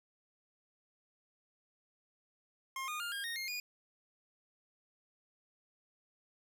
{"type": "tone with pitch steps", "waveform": "25% pulse", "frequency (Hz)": [1066, 1224.5, 1406.6, 1615.8, 1856, 2132, 2449], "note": ["C6", "D#6", "F6", "G#6", "A#6", "C7", "D#7"], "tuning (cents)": [32, -28, 12, -48, -8, 32, -28], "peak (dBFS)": -34, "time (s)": [2.76, 3.6], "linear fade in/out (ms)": 2, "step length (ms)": 120, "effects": []}